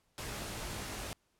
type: noise with comb filter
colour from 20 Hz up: pink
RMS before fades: -41 dBFS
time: 0.18-1.13 s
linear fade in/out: 0 ms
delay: 19 ms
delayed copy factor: +0.55
effects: pink hiss -75 dBFS RMS until 1.39 s + low-pass 12000 Hz 12 dB/octave